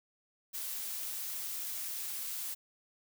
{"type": "noise", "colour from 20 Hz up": "blue", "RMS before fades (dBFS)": -39, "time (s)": [0.53, 2.55], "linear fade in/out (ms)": 20, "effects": []}